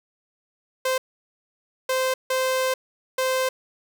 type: tone bursts at uneven times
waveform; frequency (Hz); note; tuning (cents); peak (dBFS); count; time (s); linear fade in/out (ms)
sawtooth; 519; C5; -14; -17; 4; 0.85-0.98 / 1.89-2.14 / 2.3-2.74 / 3.18-3.49; 5
effects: none